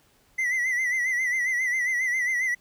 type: tone with vibrato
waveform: triangle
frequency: 2005 Hz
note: B6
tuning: 26 cents sharp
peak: -21 dBFS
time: 0.38-2.55 s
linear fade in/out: 10 ms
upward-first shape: sine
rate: 7.4 Hz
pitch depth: 74 cents each way
effects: pink hiss -62 dBFS RMS until 2.6 s